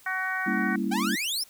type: harmonic tone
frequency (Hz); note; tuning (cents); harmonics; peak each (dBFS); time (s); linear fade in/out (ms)
375.4; F#4; +25; 2 / 3 / 4 / 5 / 6; -35 / -36 / -30 / -31 / -40; 0.06-0.76; 5
type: chord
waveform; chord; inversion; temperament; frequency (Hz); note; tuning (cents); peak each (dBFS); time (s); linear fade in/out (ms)
sine; G diminished seventh; none; equal with one note detuned; 199.08 / 233.1 / 277.2 / 329.6; G3 / Bb3 / Db4 / Fb4; +27 / 0 / 0 / 0; -29 / -30 / -33 / -32; 0.46-1.16; 10
type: exponential sweep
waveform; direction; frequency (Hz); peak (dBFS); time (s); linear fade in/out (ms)
sawtooth; up; 742 to 5588; -24; 0.91-1.44; 10
effects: white hiss -55 dBFS RMS until 1.49 s